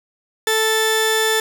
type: tone pair together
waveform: sawtooth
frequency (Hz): 440 / 1760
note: A4 / A6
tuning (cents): 0 / 0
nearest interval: 2 octaves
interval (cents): 2400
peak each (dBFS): -14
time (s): 0.47-1.4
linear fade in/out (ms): 2
effects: none